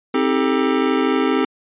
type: chord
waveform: square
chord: A half-diminished seventh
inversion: first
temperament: just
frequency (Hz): 264 / 316.8 / 396 / 440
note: C4 / Eb4 / G4 / A4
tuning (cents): +16 / +31 / +18 / 0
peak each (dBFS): -20 / -23 / -22 / -24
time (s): 0.14-1.45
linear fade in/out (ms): 5
effects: resampled to 8000 Hz